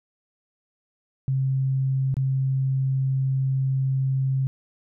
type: tone with dropouts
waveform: sine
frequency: 133.4 Hz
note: C3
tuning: 34 cents sharp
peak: -20 dBFS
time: 1.28-4.47 s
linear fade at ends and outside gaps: 0 ms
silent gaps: 2.142-2.168 s
effects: none